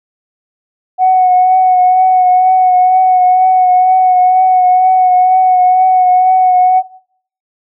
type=tone with vibrato; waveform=sine; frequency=739 Hz; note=F#5; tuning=2 cents flat; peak=-4 dBFS; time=0.98-6.83 s; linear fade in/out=50 ms; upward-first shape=triangle; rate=2.1 Hz; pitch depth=26 cents each way; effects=noise-tail reverb RT60 0.6 s tail -19 dB re dry + tanh soft clip ceiling 0 dBFS